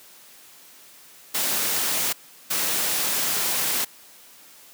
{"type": "noise bursts at uneven times", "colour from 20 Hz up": "white", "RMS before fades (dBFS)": -24, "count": 2, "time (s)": [[1.34, 2.13], [2.5, 3.85]], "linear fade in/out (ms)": 10, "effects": ["white hiss -49 dBFS RMS until 4.73 s", "high-pass 150 Hz 12 dB/octave"]}